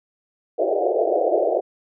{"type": "band-pass noise", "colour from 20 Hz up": "white", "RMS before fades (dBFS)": -20, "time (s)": [0.58, 1.61], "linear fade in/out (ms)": 20, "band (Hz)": [340, 730], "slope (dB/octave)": 96, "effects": []}